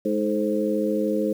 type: harmonic tone with a mistuned harmonic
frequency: 104.9 Hz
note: G#2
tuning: 18 cents sharp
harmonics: 2 / 3 / 4 / 5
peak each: -26 / -26 / -27 / -26 dBFS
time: 0.05-1.33 s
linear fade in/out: 5 ms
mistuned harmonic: 4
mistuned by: +47 cents
effects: 8-bit